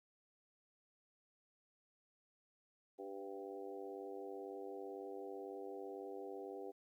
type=harmonic tone with a mistuned harmonic; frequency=98 Hz; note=G2; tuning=in tune; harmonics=3 / 4 / 5 / 6 / 7 / 8; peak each=-54 / -48 / -51 / -62 / -56 / -56 dBFS; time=2.98-6.72 s; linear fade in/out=20 ms; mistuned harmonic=5; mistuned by=+21 cents; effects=13-bit